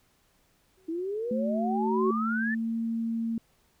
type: tone with exponential growth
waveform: sine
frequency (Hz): 376.7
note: F#4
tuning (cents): +31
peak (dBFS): -22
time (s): 0.77-2.11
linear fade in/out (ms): 5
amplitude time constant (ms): 290
type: exponential sweep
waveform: sine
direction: up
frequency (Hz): 316.6 to 1806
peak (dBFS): -29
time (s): 0.88-2.55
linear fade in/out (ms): 10
type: tone with pitch glide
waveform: sine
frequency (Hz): 222.1 to 228.2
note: A3 to A#3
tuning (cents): +16 to -37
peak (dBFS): -27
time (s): 1.31-3.38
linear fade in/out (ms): 2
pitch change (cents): +47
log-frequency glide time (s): 2.15-2.76
effects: pink hiss -67 dBFS RMS until 3.8 s